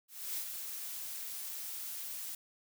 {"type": "noise with ADSR envelope", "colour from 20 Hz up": "blue", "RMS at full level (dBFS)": -37, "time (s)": [0.08, 2.35], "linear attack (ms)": 290, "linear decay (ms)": 72, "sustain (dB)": -5, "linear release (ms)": 3, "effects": []}